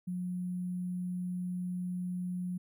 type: tone with sample-and-hold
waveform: sine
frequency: 180 Hz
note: F#3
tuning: 47 cents flat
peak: -33 dBFS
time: 0.07-2.58 s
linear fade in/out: 10 ms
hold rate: 11025 Hz
effects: none